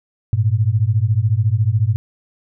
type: beating tone pair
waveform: sine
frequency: 101.5 / 115.5 Hz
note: G#2 / A#2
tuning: -39 / -16 cents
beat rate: 14 Hz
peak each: -16 dBFS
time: 0.33-1.96 s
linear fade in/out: 0 ms
effects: none